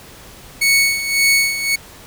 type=tone with tremolo; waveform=sawtooth; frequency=2217 Hz; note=C#7; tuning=in tune; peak=-7 dBFS; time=0.61-1.76 s; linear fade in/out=10 ms; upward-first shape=sine; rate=1.8 Hz; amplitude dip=70%; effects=pink hiss -40 dBFS RMS until 2.06 s